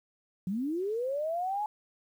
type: linear sweep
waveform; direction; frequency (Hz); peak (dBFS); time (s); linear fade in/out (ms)
sine; up; 174.3 to 858; -29; 0.47-1.66; 2
effects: 10-bit